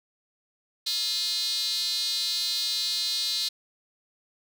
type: tone with high-pass filter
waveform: square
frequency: 192.9 Hz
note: G3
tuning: 28 cents flat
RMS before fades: -28 dBFS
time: 0.86-3.49 s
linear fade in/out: 10 ms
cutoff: 4100 Hz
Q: 7.3
effects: none